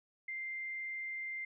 sine tone, 2093 Hz, C7, in tune, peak -38 dBFS, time 0.28-1.45 s, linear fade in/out 5 ms, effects none

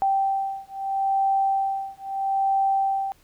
sine beating tone pair, 780 / 780.77 Hz, G5 / G5, -9 / -7 cents, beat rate 0.77 Hz, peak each -24 dBFS, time 0.02-3.12 s, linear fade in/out 0 ms, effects pink hiss -59 dBFS RMS until 3.23 s

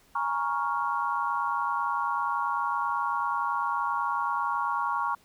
sine chord, Bb minor seventh, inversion third, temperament equal with one note detuned, 830.6 / 941 / 1108.7 / 1396.9 Hz, Ab5 / Bb5 / Db6 / F6, 0 / +16 / 0 / 0 cents, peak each -35 / -30 / -29 / -34 dBFS, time 0.15-5.15 s, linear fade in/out 5 ms, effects pink hiss -61 dBFS RMS until 5.24 s

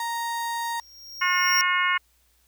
35% pulse tone, 932.3 Hz, A#5, in tune, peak -25 dBFS, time 0-0.8 s, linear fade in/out 2 ms
square tone with exponential growth, 5588 Hz, F8, in tune, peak -20 dBFS, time 0.59-1.61 s, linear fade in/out 0 ms, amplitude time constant 220 ms
harmonic tone, 360 Hz, F#4, 47 cents flat, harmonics 3 / 4 / 5 / 6 / 7 / 8, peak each -25 / -27 / -27 / -25 / -38 / -31 dBFS, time 1.21-1.98 s, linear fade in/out 10 ms
effects added 60 Hz sine -65 dBFS peak until 2.47 s + white hiss -65 dBFS RMS until 2.47 s

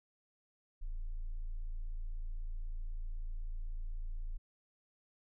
sine tone, 28.06 Hz, A0, 35 cents sharp, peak -34 dBFS, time 0.81-4.38 s, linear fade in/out 20 ms, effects tanh soft clip ceiling -35 dBFS

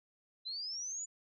sine linear sweep, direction up, 3951 to 7040 Hz, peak -38 dBFS, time 0.45-1.06 s, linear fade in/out 20 ms, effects none

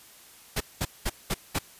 pink noise bursts, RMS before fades -27 dBFS, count 5, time 0.56-1.59 s, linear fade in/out 10 ms, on 46 ms, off 200 ms, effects white hiss -52 dBFS RMS until 1.79 s + resampled to 32000 Hz

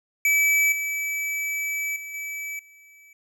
square tone with level steps, 2300 Hz, D7, 37 cents flat, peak -18 / -26 / -35 / -31 / -50 dBFS, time 0.25-3.13 s, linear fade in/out 2 ms, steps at 0.72 / 1.96 / 2.14 / 2.59 s, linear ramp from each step 2 ms, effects none

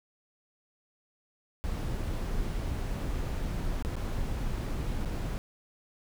brown noise with dropouts, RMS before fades -32 dBFS, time 1.64-5.38 s, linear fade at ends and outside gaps 0 ms, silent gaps 3.825-3.849 / 3.955-3.965 / 5.049-5.057 s, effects none

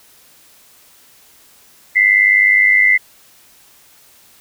sine tone pair together, 1993.3 / 2093 Hz, B6 / C7, +16 / 0 cents, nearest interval minor second, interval 84 cents, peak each -11 dBFS, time 1.95-2.98 s, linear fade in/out 20 ms, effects white hiss -48 dBFS RMS until 4.4 s

